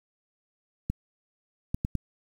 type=clicks; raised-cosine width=5 ms; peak=-15 dBFS; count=4; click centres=0.9 / 1.745 / 1.849 / 1.953 s; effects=8-bit